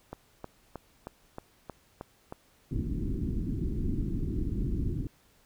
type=click train; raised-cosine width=1 ms; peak=-24 dBFS; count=8; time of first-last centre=0.13-2.324 s; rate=3.19 Hz
type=low-pass noise; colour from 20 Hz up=pink; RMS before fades=-31 dBFS; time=2.71-5.07 s; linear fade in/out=0 ms; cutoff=350 Hz; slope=48 dB/octave
effects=pink hiss -64 dBFS RMS until 5.45 s